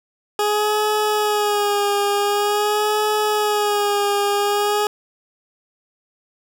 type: tone with vibrato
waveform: 20% pulse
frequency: 415.3 Hz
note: G#4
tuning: in tune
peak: -12 dBFS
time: 0.39-4.87 s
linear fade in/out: 2 ms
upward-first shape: sine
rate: 0.46 Hz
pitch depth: 39 cents each way
effects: none